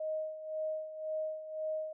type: tone with tremolo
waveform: sine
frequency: 625 Hz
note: D#5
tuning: 8 cents sharp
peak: -32 dBFS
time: 0-1.93 s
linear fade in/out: 5 ms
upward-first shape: sine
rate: 1.9 Hz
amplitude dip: 70%
effects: none